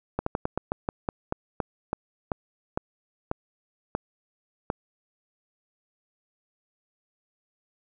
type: slowing click train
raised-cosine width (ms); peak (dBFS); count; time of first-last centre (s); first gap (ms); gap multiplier
1; -12; 16; 0.19-4.701; 74; 1.18
effects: none